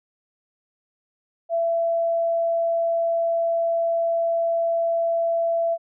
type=tone; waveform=sine; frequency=670 Hz; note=E5; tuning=28 cents sharp; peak=-19 dBFS; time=1.49-5.78 s; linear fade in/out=50 ms; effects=none